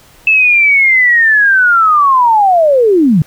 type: linear sweep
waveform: sine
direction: down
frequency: 2637 to 138.59 Hz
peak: -5 dBFS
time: 0.27-3.22 s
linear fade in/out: 2 ms
effects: pink hiss -43 dBFS RMS until 3.26 s